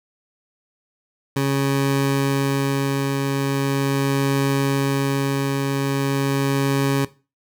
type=tone with tremolo; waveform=20% pulse; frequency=137.9 Hz; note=C#3; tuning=9 cents flat; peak=-12 dBFS; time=1.36-7.05 s; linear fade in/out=5 ms; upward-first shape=triangle; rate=0.41 Hz; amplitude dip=30%; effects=noise-tail reverb RT60 0.3 s tail -17 dB re dry